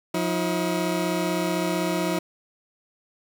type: tone pair together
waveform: 20% pulse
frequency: 177.7 / 319.6 Hz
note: F3 / D#4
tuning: +30 / +47 cents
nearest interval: minor seventh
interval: 1017 cents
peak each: -21 dBFS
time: 0.14-2.19 s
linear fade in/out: 5 ms
effects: none